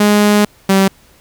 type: tone pair in turn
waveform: sawtooth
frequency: 207.7 / 193.5 Hz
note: G#3 / G3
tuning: 0 / -22 cents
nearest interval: minor second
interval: 122 cents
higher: first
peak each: -4 dBFS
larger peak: neither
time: 0-0.45 / 0.69-0.88 s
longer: first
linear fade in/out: 5 ms
effects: pink hiss -48 dBFS RMS until 1.2 s